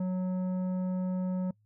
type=tone with tanh clipping; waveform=sine; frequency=184.1 Hz; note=F#3; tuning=8 cents flat; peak=-30 dBFS; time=0-1.51 s; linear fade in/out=5 ms; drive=10 dB; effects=noise-tail reverb RT60 0.1 s tail -25 dB re dry + added 106 Hz sine -65 dBFS peak until 1.65 s